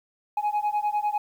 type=beating tone pair; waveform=sine; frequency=830.6 / 840.6 Hz; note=G#5 / G#5; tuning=0 / +21 cents; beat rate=10 Hz; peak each=-24 dBFS; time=0.37-1.18 s; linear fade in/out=5 ms; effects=tanh soft clip ceiling -20 dBFS + 9-bit